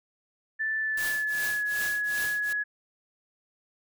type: tone with pitch glide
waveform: sine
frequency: 1760 to 1684.4 Hz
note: A6 to G#6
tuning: 0 to +24 cents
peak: -26 dBFS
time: 0.59-2.64 s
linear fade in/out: 20 ms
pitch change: -76 cents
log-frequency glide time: 0.79-1.69 s
type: noise with tremolo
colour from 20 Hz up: white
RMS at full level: -34 dBFS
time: 0.97-2.53 s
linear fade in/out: 5 ms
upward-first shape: triangle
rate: 2.6 Hz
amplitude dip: 100%
effects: none